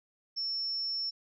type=tone; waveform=sine; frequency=5400 Hz; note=E8; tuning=41 cents sharp; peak=-31 dBFS; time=0.36-1.11 s; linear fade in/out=20 ms; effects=none